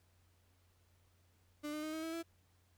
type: tone with pitch steps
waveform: 35% pulse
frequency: 297.1 / 303.9 / 310.8 / 317.9 / 325.1 / 332.5 Hz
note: D4 / D#4 / D#4 / D#4 / E4 / E4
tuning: +20 / -41 / -2 / +37 / -24 / +15 cents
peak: -38 dBFS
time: 1.63-2.23 s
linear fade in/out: 20 ms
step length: 100 ms
effects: added 89 Hz sine -70 dBFS peak until 2.77 s + pink hiss -75 dBFS RMS until 2.77 s